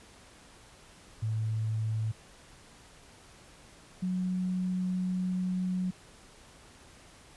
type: tone pair in turn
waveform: sine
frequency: 110 / 183.57 Hz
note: A2 / F#3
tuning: 0 / -13 cents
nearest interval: major sixth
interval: 887 cents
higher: second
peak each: -28 dBFS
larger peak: neither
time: 1.22-2.12 / 4.02-5.91 s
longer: second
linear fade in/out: 10 ms
effects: pink hiss -55 dBFS RMS until 7.36 s + resampled to 24000 Hz